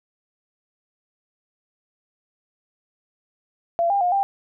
sine tone with pitch steps, 681 / 800 / 713 / 791 Hz, F5 / G5 / F5 / G5, -44 / +35 / +36 / +15 cents, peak -17 dBFS, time 3.79-4.23 s, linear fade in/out 0 ms, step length 110 ms, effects none

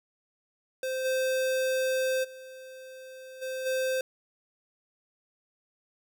square tone with level steps, 520 Hz, C5, 11 cents flat, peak -30 / -26 / -44 / -33 / -27 dBFS, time 0.83-4.01 s, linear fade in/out 2 ms, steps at 1.04 / 2.23 / 3.41 / 3.65 s, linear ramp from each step 20 ms, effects none

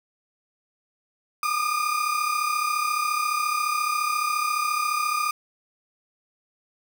35% pulse tone pair together, 1200 / 1234.4 Hz, D6 / D#6, +37 / -14 cents, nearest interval unison, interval 49 cents, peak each -24 dBFS, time 1.43-5.31 s, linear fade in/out 2 ms, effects none

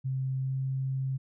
sine tone with pitch glide, 132.1 to 133.1 Hz, C3 to C3, +17 to +30 cents, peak -28 dBFS, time 0.04-1.18 s, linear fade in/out 20 ms, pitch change +13 cents, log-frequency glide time 0.4-0.54 s, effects none

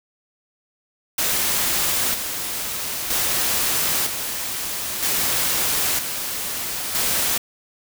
white noise with tremolo, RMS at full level -21 dBFS, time 1.18-7.38 s, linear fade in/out 5 ms, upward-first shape square, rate 0.52 Hz, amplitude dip 50%, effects none

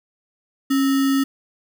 sine tone with sample-and-hold, 272.7 Hz, C#4, 28 cents flat, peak -15 dBFS, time 0.7-1.24 s, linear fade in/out 10 ms, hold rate 1575 Hz, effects none

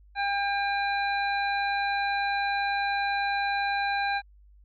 harmonic tone, 801 Hz, G5, 37 cents sharp, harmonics 1 / 2 / 3 / 5, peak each -27 / -30 / -34 / -37 dBFS, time 0.15-4.22 s, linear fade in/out 50 ms, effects added 50 Hz sine -52 dBFS peak until 4.64 s

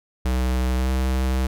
square tone with pitch glide, 63.4 to 64.73 Hz, B1 to C2, +46 to -18 cents, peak -20 dBFS, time 0.25-1.47 s, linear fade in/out 5 ms, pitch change +36 cents, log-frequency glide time 0.77-0.89 s, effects none

